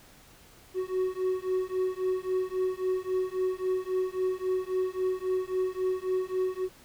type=beating tone pair; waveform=triangle; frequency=370 / 373.7 Hz; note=F#4 / F#4; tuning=0 / +17 cents; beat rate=3.7 Hz; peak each=-28 dBFS; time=0.74-6.69 s; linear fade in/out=50 ms; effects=pink hiss -55 dBFS RMS until 6.84 s